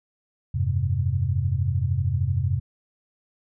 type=chord; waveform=sine; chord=F suspended second; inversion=none; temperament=equal with one note detuned; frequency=87.31 / 100.35 / 130.81 Hz; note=F2 / G2 / C3; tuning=0 / +41 / 0 cents; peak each=-25 dBFS; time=0.54-2.6 s; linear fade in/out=10 ms; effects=none